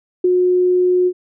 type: tone with ADSR envelope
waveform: sine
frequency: 362.2 Hz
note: F#4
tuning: 37 cents flat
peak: -9 dBFS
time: 0.24-1.13 s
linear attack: 6 ms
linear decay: 16 ms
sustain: -2 dB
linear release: 61 ms
effects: none